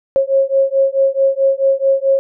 sine beating tone pair, 540 / 544.6 Hz, C#5 / C#5, -45 / -31 cents, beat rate 4.6 Hz, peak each -14 dBFS, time 0.16-2.19 s, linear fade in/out 0 ms, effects none

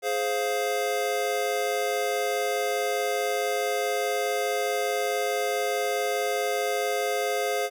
square chord, F minor, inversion first, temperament just, 419.1 / 523.8 / 698.5 Hz, Ab4 / C5 / F5, +16 / +2 / 0 cents, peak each -30 dBFS, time 0.02-7.7 s, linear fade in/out 50 ms, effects none

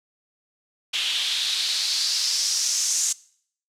white noise with band-pass filter sweep, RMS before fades -24 dBFS, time 0.93-3.13 s, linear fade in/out 10 ms, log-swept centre 3100 to 6800 Hz, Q 3.6, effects noise-tail reverb RT60 0.6 s tail -22 dB re dry + low-pass 11000 Hz 12 dB/octave

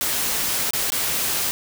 white noise with dropouts, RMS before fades -23 dBFS, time 0.01-1.51 s, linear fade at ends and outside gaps 0 ms, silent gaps 0.707-0.734 / 0.903-0.921 s, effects none

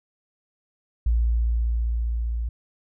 sine tone with level ramp, 57.6 Hz, A#1, 20 cents flat, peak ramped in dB -17 to -24 dBFS, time 1.06-2.49 s, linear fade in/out 5 ms, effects none

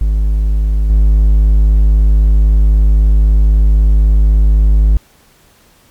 triangle tone with level steps, 51.91 Hz, G#1, in tune, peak -7 / -3 dBFS, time 0.01-4.97 s, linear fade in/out 0 ms, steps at 0.9 s, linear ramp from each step 2 ms, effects pink hiss -48 dBFS RMS until 5.9 s + MP3 96 kbps

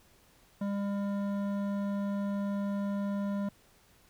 sine tone with hard clipping, 200.7 Hz, G3, 41 cents sharp, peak -32 dBFS, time 0.61-3.49 s, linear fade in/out 5 ms, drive 12 dB, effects pink hiss -63 dBFS RMS until 4.09 s

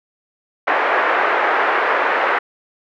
white band-pass noise, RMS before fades -17 dBFS, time 0.67-2.39 s, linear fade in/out 10 ms, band 410 to 1800 Hz, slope 24 dB/octave, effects none

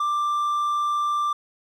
triangle tone, 1181 Hz, D6, 9 cents sharp, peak -19 dBFS, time 0-1.33 s, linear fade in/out 5 ms, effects none

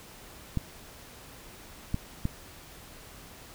clicks, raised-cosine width 5 ms, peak -15 dBFS, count 3, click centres 0.573 / 1.944 / 2.254 s, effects pink hiss -49 dBFS RMS until 3.54 s

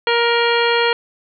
harmonic tone, 470 Hz, A#4, 14 cents sharp, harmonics 1 / 2 / 3 / 4 / 5 / 6 / 7 / 9, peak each -17 / -20 / -22 / -23 / -24 / -25 / -25 / -27 dBFS, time 0.07-0.93 s, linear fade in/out 2 ms, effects none

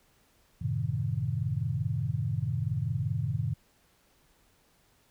sine chord, F# diminished seventh, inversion none, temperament equal, 92.5 / 110 / 130.81 / 155.56 Hz, F#2 / A2 / C3 / Eb3, 0 / 0 / 0 / 0 cents, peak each -36 / -32 / -32 / -34 dBFS, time 0.61-3.54 s, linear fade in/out 10 ms, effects pink hiss -66 dBFS RMS until 5.1 s

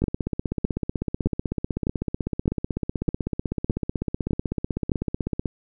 two click trains, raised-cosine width 3 ms, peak -9 / -12 dBFS, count 9 / 88, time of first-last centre 0.04-4.918 / 0.02-5.457 s, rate 1.64 / 16 Hz, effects none

